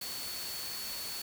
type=tone in noise; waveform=sine; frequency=4435 Hz; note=C#8; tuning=in tune; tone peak=-41 dBFS; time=0.01-1.22 s; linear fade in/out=5 ms; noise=white; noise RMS=-41 dBFS; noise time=0.01-1.22 s; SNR=-3 dB; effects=none